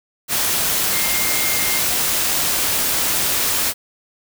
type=tone in noise; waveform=sine; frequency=2118 Hz; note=C7; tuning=21 cents sharp; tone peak=-26 dBFS; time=0.91-1.82 s; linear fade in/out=50 ms; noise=white; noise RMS=-19 dBFS; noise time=0.28-3.74 s; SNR=-10 dB; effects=none